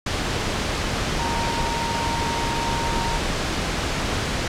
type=tone in noise; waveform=sine; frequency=928 Hz; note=A#5; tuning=8 cents flat; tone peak=-26 dBFS; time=1.19-3.18 s; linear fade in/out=5 ms; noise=pink; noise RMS=-24 dBFS; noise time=0.06-4.48 s; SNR=-5 dB; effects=low-pass 6000 Hz 12 dB/octave